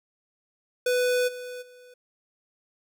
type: tone with level steps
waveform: square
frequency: 496.7 Hz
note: B4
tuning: 10 cents sharp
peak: -22 / -36 / -49 dBFS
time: 0.86-1.94 s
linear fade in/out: 5 ms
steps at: 1.27 / 1.61 s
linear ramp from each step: 20 ms
effects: none